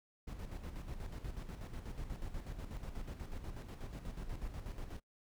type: noise with tremolo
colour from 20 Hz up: brown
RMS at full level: -42 dBFS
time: 0.27-5 s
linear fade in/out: 10 ms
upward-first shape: square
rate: 8.2 Hz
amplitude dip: 55%
effects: noise-tail reverb RT60 0.1 s tail -25 dB re dry